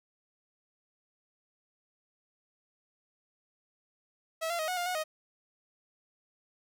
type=tone with pitch steps; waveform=sawtooth; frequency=648 / 686 / 629 / 731 / 704 / 729 / 625 Hz; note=E5 / F5 / D#5 / F#5 / F5 / F#5 / D#5; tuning=-30 / -31 / +19 / -21 / +14 / -26 / +8 cents; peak=-27 dBFS; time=4.41-5.04 s; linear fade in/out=20 ms; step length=90 ms; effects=none